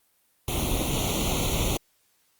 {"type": "noise with comb filter", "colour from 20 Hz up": "pink", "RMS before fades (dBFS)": -26, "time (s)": [0.48, 1.77], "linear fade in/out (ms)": 2, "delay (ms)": 0.3, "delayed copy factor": 1, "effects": ["white hiss -67 dBFS RMS until 2.39 s", "Opus 32 kbps"]}